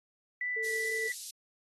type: tone with vibrato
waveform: sine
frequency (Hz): 1975.5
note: B6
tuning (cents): 0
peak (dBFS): -31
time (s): 0.41-1.12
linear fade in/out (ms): 2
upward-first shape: triangle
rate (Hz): 2.5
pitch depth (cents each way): 10
type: tone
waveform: sine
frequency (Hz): 444.7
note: A4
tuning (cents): +18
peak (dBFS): -37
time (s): 0.56-1.08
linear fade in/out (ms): 10
type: high-pass noise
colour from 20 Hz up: pink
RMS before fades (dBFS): -43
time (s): 0.64-1.31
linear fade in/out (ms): 5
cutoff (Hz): 4400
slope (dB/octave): 24
effects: AAC 32 kbps